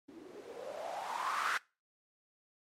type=noise with low-pass filter sweep; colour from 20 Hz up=violet; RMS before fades=-39 dBFS; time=0.08-1.58 s; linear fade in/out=10 ms; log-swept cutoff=280 to 1500 Hz; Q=5.6; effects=noise-tail reverb RT60 0.3 s tail -23 dB re dry + MP3 64 kbps